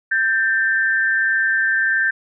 sine tone pair together, 1568 / 1789.5 Hz, G6 / A6, 0 / +29 cents, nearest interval major second, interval 229 cents, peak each -17 / -19 dBFS, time 0.11-2.11 s, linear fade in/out 10 ms, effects none

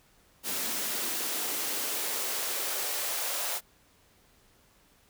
white noise with high-pass filter sweep, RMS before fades -32 dBFS, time 0.43-3.61 s, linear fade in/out 50 ms, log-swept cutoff 210 to 630 Hz, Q 1.7, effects pink hiss -63 dBFS RMS until 5.09 s

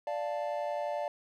triangle chord, D minor, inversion none, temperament equal, 587.3 / 698.5 / 880 Hz, D5 / F5 / A5, 0 / 0 / 0 cents, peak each -32 / -35 / -37 dBFS, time 0.07-1.08 s, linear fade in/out 2 ms, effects none

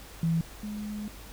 sine tone pair in turn, 164.81 / 209.8 Hz, E3 / G#3, 0 / +18 cents, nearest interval major third, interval 418 cents, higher second, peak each -23 / -33 dBFS, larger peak first, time 0.23-0.41 / 0.63-1.08 s, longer second, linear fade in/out 2 ms, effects added 50 Hz sine -48 dBFS peak until 1.32 s + pink hiss -48 dBFS RMS until 1.32 s

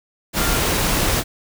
sine tone in noise, 1396.9 Hz, F6, in tune, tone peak -27 dBFS, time 0.36-0.6 s, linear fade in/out 50 ms, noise pink, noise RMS -19 dBFS, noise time 0.33-1.24 s, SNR -11 dB, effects none

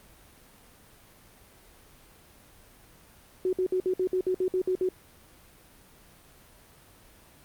sine tone bursts, 370 Hz, F#4, in tune, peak -23 dBFS, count 11, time 3.45-4.889 s, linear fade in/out 2 ms, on 79 ms, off 57 ms, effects pink hiss -55 dBFS RMS until 7.44 s + Opus 32 kbps

